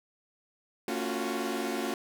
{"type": "chord", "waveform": "sawtooth", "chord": "Gb major seventh", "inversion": "first", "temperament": "equal with one note detuned", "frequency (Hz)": [227.5, 277.2, 349.2, 370], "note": ["Bb3", "Db4", "F4", "Gb4"], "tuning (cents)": [-42, 0, 0, 0], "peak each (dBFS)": -32, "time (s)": [0.88, 1.94], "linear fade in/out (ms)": 2, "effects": []}